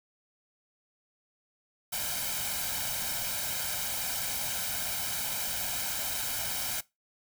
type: noise with comb filter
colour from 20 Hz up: white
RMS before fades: -33 dBFS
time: 1.92-6.81 s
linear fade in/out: 10 ms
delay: 1.3 ms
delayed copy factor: +0.7
effects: noise-tail reverb RT60 0.2 s tail -20 dB re dry